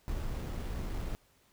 brown noise with sample-and-hold, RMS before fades -36 dBFS, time 0.08-1.15 s, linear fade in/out 0 ms, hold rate 6300 Hz, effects pink hiss -67 dBFS RMS until 1.52 s

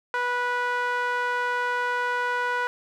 sawtooth tone with band-pass filter, 490.5 Hz, B4, 12 cents flat, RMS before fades -26 dBFS, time 0.14-2.67 s, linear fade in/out 0 ms, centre 1300 Hz, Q 2.7, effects none

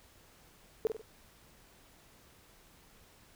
sine tone with echo, 440 Hz, A4, in tune, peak -25 dBFS, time 0.85-0.87 s, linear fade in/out 0 ms, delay 48 ms, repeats 3, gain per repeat -7 dB, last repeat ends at 1.014 s, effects pink hiss -61 dBFS RMS until 3.35 s

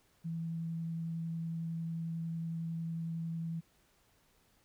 sine tone with vibrato, 164.9 Hz, E3, 1 cent sharp, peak -35 dBFS, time 0.24-3.61 s, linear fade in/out 20 ms, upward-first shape triangle, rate 11 Hz, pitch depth 10 cents each way, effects pink hiss -70 dBFS RMS until 4.64 s

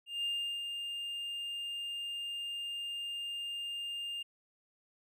triangle tone with ADSR envelope, 2808 Hz, F7, 9 cents sharp, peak -29 dBFS, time 0.06-4.23 s, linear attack 180 ms, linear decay 370 ms, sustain -6 dB, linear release 10 ms, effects tanh soft clip ceiling -26 dBFS

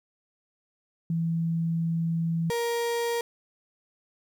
sine / 35% pulse tone pair in turn, 165.5 / 469.6 Hz, E3 / A#4, +7 / +13 cents, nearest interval octave + tritone, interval 1806 cents, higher second, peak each -24 / -24 dBFS, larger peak neither, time 1.1-2.5 / 2.5-3.21 s, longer first, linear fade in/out 2 ms, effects 11-bit

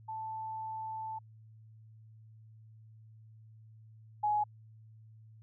sine tone pair in turn, 880 / 839.2 Hz, A5 / G#5, 0 / +18 cents, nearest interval minor second, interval 82 cents, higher first, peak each -37 / -27 dBFS, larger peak second, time 0.08-1.19 / 4.23-4.44 s, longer first, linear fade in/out 10 ms, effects added 110 Hz sine -53 dBFS peak until 5.42 s

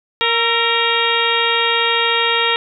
harmonic tone with a mistuned harmonic, 466.2 Hz, A#4, in tune, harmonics 1 / 2 / 3 / 4 / 5 / 6 / 7 / 8, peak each -22 / -22 / -22 / -22 / -22 / -22 / -22 / -22 dBFS, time 0.21-2.56 s, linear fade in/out 0 ms, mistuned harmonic 3, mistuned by -59 cents, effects none

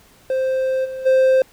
triangle tone with level steps, 523.3 Hz, C5, in tune, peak -15 / -24 / -9 dBFS, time 0.3-1.42 s, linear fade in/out 2 ms, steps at 0.84 / 1.05 s, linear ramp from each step 20 ms, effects pink hiss -51 dBFS RMS until 1.52 s

